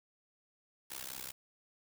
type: noise with amplitude modulation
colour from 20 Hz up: white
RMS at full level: -40 dBFS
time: 0.9-1.32 s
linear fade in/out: 10 ms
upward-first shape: sine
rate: 65 Hz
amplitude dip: 100%
effects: none